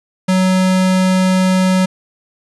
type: tone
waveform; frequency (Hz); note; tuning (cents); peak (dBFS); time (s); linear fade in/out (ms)
square; 186.3; F#3; +12; -11; 0.28-1.86; 10
effects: resampled to 24000 Hz + 8-bit